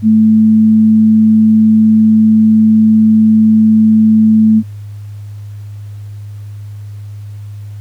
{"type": "tone", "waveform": "sine", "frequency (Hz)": 218.6, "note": "A3", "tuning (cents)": -11, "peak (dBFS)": -4, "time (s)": [0.02, 4.63], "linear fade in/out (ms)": 50, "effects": ["added 103 Hz sine -24 dBFS peak until 7.8 s", "pink hiss -49 dBFS RMS until 7.8 s"]}